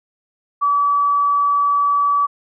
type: tone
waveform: sine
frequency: 1147 Hz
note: D6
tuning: 41 cents flat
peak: -13 dBFS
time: 0.61-2.27 s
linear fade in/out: 20 ms
effects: none